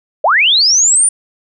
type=linear sweep; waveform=sine; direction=up; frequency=523.3 to 9480 Hz; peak=-7 dBFS; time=0.24-1.09 s; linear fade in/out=5 ms; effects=none